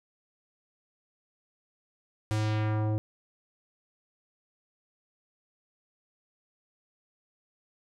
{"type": "tone with low-pass filter sweep", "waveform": "square", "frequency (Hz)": 107.7, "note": "A2", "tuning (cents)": -37, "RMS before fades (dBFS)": -28, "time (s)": [2.31, 2.98], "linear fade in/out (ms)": 0, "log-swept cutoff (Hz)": [10000, 490], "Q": 1.1, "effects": []}